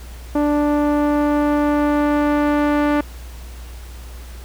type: tone with low-pass filter sweep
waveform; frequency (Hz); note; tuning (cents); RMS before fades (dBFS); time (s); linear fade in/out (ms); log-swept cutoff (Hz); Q
sawtooth; 293.7; D4; 0; -17; 0.35-3.01; 5; 930 to 1800; 0.89
effects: added 60 Hz sine -32 dBFS peak until 4.44 s + pink hiss -43 dBFS RMS until 4.44 s